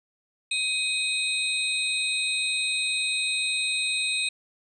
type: tone cluster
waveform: sine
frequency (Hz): 2517 / 3764 / 4086 / 8310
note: D#7 / A#7 / C8 / C9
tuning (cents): +19 / +16 / -42 / -13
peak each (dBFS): -27 / -29 / -33 / -32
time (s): 0.51-4.29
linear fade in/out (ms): 5
effects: none